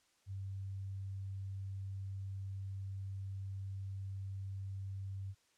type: tone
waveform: sine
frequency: 97.1 Hz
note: G2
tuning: 16 cents flat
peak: -40 dBFS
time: 0.26-5.35 s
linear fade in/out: 50 ms
effects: white hiss -73 dBFS RMS until 5.57 s + low-pass 8000 Hz 12 dB/octave